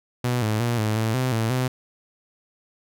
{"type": "tone with pitch steps", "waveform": "sawtooth", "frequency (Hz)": [123.1, 107.9, 119.1, 107.9, 111.3, 128.5, 112.5, 127.7], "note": ["B2", "A2", "A#2", "A2", "A2", "C3", "A2", "C3"], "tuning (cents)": [-5, -33, 38, -33, 20, -31, 39, -42], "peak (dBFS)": -17, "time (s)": [0.24, 1.68], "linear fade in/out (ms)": 5, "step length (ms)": 180, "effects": []}